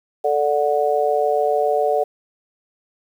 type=chord; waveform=sine; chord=D major; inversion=second; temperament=just; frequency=440.5 / 587.3 / 734.2 Hz; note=A4 / D5 / F#5; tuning=+2 / 0 / -14 cents; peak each=-20 dBFS; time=0.24-2.04 s; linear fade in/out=10 ms; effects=8-bit